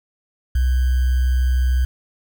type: tone with sample-and-hold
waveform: sine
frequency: 63.3 Hz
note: B1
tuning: 43 cents sharp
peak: -14 dBFS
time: 0.55-1.85 s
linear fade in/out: 5 ms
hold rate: 1575 Hz
effects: none